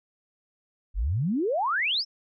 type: exponential sweep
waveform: sine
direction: up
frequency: 41.2 to 5588 Hz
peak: -23 dBFS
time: 0.94-2.05 s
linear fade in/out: 50 ms
effects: none